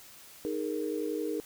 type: chord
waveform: sine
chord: D# suspended fourth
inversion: none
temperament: equal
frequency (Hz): 311.1 / 415.3 / 466.2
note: D#4 / G#4 / A#4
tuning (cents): 0 / 0 / 0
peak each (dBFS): -34 / -35 / -35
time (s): 0.45-1.4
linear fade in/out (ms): 0
effects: white hiss -52 dBFS RMS until 1.45 s